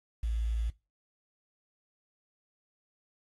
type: tone with quantisation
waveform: sine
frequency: 56.1 Hz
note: A1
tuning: 34 cents sharp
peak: -28 dBFS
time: 0.23-0.7 s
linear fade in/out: 5 ms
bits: 9
effects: noise-tail reverb RT60 0.3 s tail -23 dB re dry + AAC 32 kbps